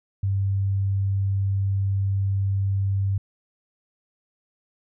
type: tone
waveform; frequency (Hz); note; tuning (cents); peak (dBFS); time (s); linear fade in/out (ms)
sine; 98; G2; 0; -20; 0.23-3.18; 5
effects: none